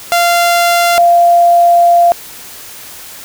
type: tone pair in turn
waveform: sawtooth / sine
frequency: 692 / 692 Hz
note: F5 / F5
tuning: -16 / -16 cents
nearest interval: unison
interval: 0 cents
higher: neither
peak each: -4 dBFS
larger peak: neither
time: 0.12-0.98 / 0.98-2.12 s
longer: second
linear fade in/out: 0 ms
effects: white hiss -31 dBFS RMS until 3.24 s